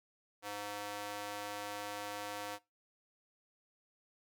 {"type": "tone with high-pass filter", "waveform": "square", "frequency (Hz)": 102.9, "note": "G#2", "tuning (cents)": -16, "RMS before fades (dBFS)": -43, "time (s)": [0.42, 2.59], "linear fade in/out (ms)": 50, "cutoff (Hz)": 620, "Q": 0.93, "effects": ["noise-tail reverb RT60 0.2 s tail -19 dB re dry"]}